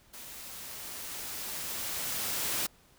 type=noise with level ramp; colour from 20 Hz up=white; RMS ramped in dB=-46 to -31 dBFS; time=0.13-2.67 s; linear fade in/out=10 ms; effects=pink hiss -62 dBFS RMS until 2.98 s